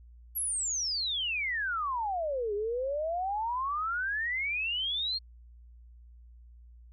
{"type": "exponential two-way sweep", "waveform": "sine", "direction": "down then up", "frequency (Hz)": [11830, 401.6, 4314], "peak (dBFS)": -29, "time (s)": [0.35, 5.19], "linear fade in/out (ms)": 20, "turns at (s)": 2.54, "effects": ["added 59 Hz sine -50 dBFS peak until 6.92 s"]}